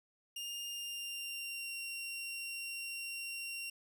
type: tone with pitch glide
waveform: sawtooth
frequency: 2815 to 2754 Hz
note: F7 to F7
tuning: +13 to -25 cents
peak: -37 dBFS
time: 0.36-3.7 s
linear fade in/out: 5 ms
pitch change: -38 cents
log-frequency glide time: 0.64-1.74 s
effects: none